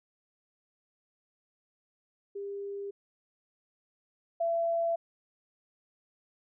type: tone pair in turn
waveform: sine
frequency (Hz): 400.4 / 672.2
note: G4 / E5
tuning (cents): +37 / +34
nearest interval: major sixth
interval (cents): 897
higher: second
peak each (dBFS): -35 / -26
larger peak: second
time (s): 2.35-2.91 / 4.4-4.96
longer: neither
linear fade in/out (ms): 10
effects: none

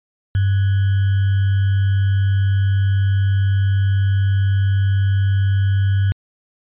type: tone with sample-and-hold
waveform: sine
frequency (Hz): 98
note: G2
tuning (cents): 0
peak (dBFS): -13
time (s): 0.35-6.12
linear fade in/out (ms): 0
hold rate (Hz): 1575
effects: resampled to 8000 Hz

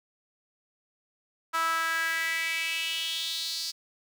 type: tone with high-pass filter sweep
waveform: sawtooth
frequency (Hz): 327.2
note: E4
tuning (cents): -13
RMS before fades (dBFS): -30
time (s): 1.53-3.72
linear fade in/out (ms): 20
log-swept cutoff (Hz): 1200 to 4800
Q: 4.8
effects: none

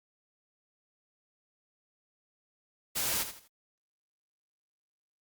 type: noise with echo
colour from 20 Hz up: white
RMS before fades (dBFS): -31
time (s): 2.95-3.24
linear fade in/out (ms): 20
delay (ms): 81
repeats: 3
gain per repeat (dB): -10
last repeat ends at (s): 3.483
effects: Opus 48 kbps

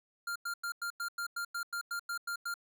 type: tone bursts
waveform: square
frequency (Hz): 1396.9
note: F6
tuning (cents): 0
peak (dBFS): -35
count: 13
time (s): 0.27-2.541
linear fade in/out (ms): 5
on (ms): 87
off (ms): 95
effects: none

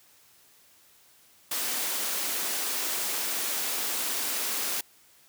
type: high-pass noise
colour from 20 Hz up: white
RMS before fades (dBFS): -30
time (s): 1.51-4.81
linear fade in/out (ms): 5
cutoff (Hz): 220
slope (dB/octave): 24
effects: white hiss -59 dBFS RMS until 5.28 s + high-pass 60 Hz 12 dB/octave

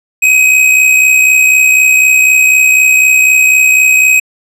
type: tone with amplitude modulation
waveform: square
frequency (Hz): 2527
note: D#7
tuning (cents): +26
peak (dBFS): -3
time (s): 0.22-4.2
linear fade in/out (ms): 10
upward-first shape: sine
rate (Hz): 64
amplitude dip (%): 45
effects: low-pass 12000 Hz 12 dB/octave

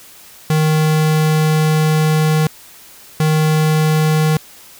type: tone pair in turn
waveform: square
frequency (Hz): 155.56 / 155.56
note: D#3 / D#3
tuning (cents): 0 / 0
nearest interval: unison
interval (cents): 0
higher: neither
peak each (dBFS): -12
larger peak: neither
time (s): 0.5-2.47 / 3.2-4.37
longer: first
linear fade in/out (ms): 2
effects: white hiss -41 dBFS RMS until 4.79 s

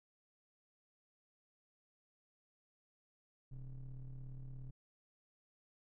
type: ring-modulated tone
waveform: triangle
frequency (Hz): 73.42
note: D2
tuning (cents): 0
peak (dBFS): -40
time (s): 3.51-4.71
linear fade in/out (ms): 10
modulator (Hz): 54.9
effects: none

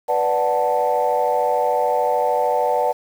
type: chord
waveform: sine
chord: B minor seventh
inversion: none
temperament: equal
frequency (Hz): 493.9 / 587.3 / 740 / 880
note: B4 / D5 / F#5 / A5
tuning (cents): 0 / 0 / 0 / 0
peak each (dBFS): -21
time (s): 0.08-2.93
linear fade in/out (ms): 20
effects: tanh soft clip ceiling -8 dBFS + 7-bit

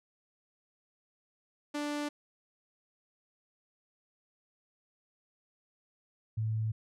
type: tone pair in turn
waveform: sawtooth / sine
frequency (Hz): 293.7 / 110.01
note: D4 / A2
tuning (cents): 0 / 0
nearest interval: octave + perfect fourth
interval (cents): 1700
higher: first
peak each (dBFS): -29 / -29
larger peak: neither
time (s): 1.74-2.09 / 6.37-6.72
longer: neither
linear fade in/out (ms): 10
effects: low-pass 9000 Hz 12 dB/octave

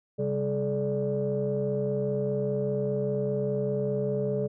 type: tone cluster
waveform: sine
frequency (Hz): 133.3 / 198.3 / 427.7 / 585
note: C3 / G3 / A4 / D5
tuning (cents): +33 / +20 / -49 / -7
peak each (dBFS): -31 / -32 / -28 / -32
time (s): 0.18-4.48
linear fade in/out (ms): 20
effects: tanh soft clip ceiling -17 dBFS

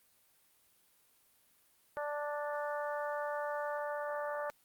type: harmonic tone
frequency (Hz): 293.7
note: D4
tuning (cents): 0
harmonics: 2 / 3 / 4 / 5 / 6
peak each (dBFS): -37 / -41 / -43 / -45 / -47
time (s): 1.97-4.5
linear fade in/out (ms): 0
effects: white hiss -69 dBFS RMS until 4.64 s + Opus 32 kbps

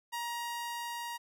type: tone with level ramp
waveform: sawtooth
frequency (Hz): 945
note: A#5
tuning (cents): +23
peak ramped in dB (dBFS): -31 to -34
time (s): 0.12-1.18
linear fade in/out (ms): 20
effects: none

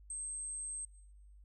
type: tone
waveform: sine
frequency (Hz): 8350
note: C9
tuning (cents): -5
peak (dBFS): -39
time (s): 0.1-0.85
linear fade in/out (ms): 2
effects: noise-tail reverb RT60 0.9 s tail -21 dB re dry + added 50 Hz sine -55 dBFS peak until 1.44 s

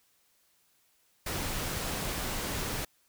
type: noise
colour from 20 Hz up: pink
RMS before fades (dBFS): -34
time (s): 1.26-2.85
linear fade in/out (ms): 5
effects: white hiss -69 dBFS RMS until 3.08 s

